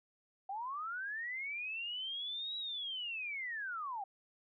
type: linear two-way sweep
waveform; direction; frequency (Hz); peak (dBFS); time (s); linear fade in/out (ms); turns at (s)
sine; up then down; 752 to 3895 to 752; -38; 0.49-4.04; 5; 2.57
effects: none